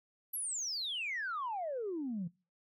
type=exponential sweep; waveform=sine; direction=down; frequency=12000 to 164.81 Hz; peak=-34 dBFS; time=0.33-2.28 s; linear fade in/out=10 ms; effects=noise-tail reverb RT60 0.3 s tail -22 dB re dry + tanh soft clip ceiling -31 dBFS